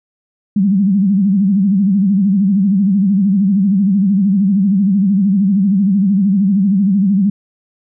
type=tone with vibrato; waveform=sine; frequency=196 Hz; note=G3; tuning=in tune; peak=-9 dBFS; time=0.56-7.3 s; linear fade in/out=5 ms; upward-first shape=sine; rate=13 Hz; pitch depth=120 cents each way; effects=none